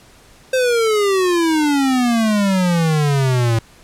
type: exponential sweep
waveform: square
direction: down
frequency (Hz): 525 to 111.8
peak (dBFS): -14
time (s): 0.53-3.59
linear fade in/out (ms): 5
effects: pink hiss -47 dBFS RMS until 3.83 s + low-pass 11000 Hz 12 dB/octave